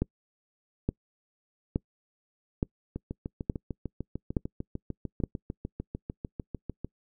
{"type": "two click trains", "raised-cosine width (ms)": 3, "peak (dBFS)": [-13, -21], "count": [7, 27], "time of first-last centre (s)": [[0.02, 5.237], [2.96, 6.846]], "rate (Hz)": [1.15, 6.69], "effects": ["noise-tail reverb RT60 0.1 s tail -26 dB re dry"]}